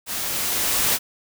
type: noise with level ramp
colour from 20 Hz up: white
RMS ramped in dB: -28 to -19 dBFS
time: 0.06-0.99 s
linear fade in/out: 50 ms
effects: none